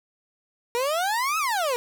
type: exponential two-way sweep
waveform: 30% pulse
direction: up then down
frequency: 466.5 to 1318.5 to 466.5 Hz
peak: -20 dBFS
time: 0.75-1.76 s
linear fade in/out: 0 ms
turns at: 1.38 s
effects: none